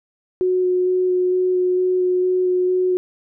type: tone with vibrato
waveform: sine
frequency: 365.6 Hz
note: F#4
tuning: 21 cents flat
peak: -15 dBFS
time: 0.41-2.97 s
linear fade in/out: 0 ms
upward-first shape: square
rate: 2.2 Hz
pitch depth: 8 cents each way
effects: none